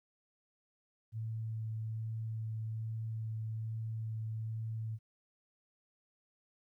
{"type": "tone with vibrato", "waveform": "sine", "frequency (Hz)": 111, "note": "A2", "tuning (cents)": 16, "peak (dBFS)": -36, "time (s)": [1.12, 4.99], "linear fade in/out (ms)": 50, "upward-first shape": "sine", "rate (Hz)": 1.2, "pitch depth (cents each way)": 10, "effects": ["13-bit"]}